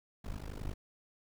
brown noise with amplitude modulation, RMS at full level -37 dBFS, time 0.24-0.74 s, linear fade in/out 10 ms, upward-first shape sine, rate 51.2 Hz, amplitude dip 95%, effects none

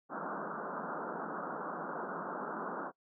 white band-pass noise, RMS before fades -40 dBFS, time 0.09-2.92 s, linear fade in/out 50 ms, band 160 to 1500 Hz, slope 96 dB/octave, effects noise-tail reverb RT60 0.1 s tail -24 dB re dry

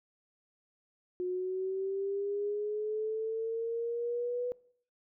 sine linear sweep, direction up, 360 to 493.9 Hz, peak -31 dBFS, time 1.2-4.52 s, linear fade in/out 0 ms, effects noise-tail reverb RT60 0.6 s tail -23 dB re dry

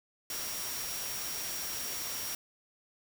sine tone in noise, 5620 Hz, F8, 10 cents sharp, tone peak -41 dBFS, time 0.3-2.35 s, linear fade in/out 2 ms, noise white, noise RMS -38 dBFS, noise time 0.3-2.35 s, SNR -6 dB, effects none

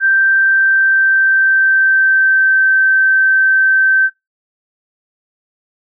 sine tone with pitch glide, 1568 to 1550 Hz, G6 to G6, 0 to -20 cents, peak -8 dBFS, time 0-4.1 s, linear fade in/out 50 ms, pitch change -20 cents, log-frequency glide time 0.34-2.64 s, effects noise-tail reverb RT60 0.2 s tail -24 dB re dry

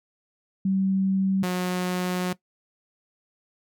sine / sawtooth tone pair in turn, 192 / 181.22 Hz, G3 / F#3, -36 / -36 cents, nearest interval minor second, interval 100 cents, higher first, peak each -20 dBFS, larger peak neither, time 0.65-1.43 / 1.43-2.33 s, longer second, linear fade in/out 5 ms, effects noise-tail reverb RT60 0.1 s tail -18 dB re dry

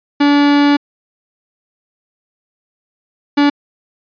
45% pulse tone bursts at uneven times, 287.9 Hz, D4, 34 cents flat, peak -8 dBFS, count 2, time 0.2-0.77 / 3.37-3.5 s, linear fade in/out 10 ms, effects resampled to 11025 Hz

